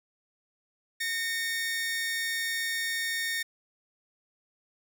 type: tone pair together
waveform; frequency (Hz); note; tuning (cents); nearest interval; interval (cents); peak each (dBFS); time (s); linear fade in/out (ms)
sawtooth; 1833.7 / 2229; A#6 / C#7; -29 / +9; minor third; 338; -26 / -34; 1-3.43; 10
effects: none